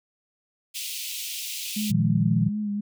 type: high-pass noise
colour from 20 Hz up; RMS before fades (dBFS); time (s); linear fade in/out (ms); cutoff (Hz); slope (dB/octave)
pink; -33; 0.74-1.92; 20; 2500; 48
type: tone with vibrato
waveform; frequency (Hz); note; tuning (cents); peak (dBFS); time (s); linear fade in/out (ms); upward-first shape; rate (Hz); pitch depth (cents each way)
sine; 207.7; G#3; 0; -25; 1.76-2.81; 10; sine; 3.9; 39
type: chord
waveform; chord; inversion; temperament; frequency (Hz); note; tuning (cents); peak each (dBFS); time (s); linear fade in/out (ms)
sine; Bb suspended fourth; none; equal; 116.54 / 155.56 / 174.61; Bb2 / Eb3 / F3; 0 / 0 / 0; -24; 1.9-2.49; 10
effects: none